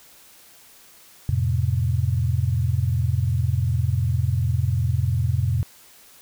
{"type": "chord", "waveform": "sine", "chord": "F major", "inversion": "none", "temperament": "equal with one note detuned", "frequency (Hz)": [87.31, 110, 129.98], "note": ["F2", "A2", "C3"], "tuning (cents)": [0, 0, -11], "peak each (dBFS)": -23, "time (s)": [1.29, 5.63], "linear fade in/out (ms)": 0, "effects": ["white hiss -50 dBFS RMS until 6.21 s"]}